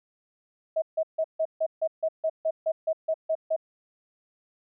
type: tone bursts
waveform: sine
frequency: 639 Hz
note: D#5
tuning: 46 cents sharp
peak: -22 dBFS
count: 14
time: 0.76-3.564 s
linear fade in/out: 10 ms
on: 61 ms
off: 150 ms
effects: none